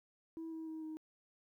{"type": "tone with pitch steps", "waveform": "sine", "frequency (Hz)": [325.8, 321.7, 317.6, 313.6], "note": ["E4", "E4", "D#4", "D#4"], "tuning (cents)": [-20, -42, 36, 14], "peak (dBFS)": -40, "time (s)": [0.37, 0.97], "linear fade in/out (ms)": 0, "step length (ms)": 150, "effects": ["tanh soft clip ceiling -40 dBFS", "13-bit"]}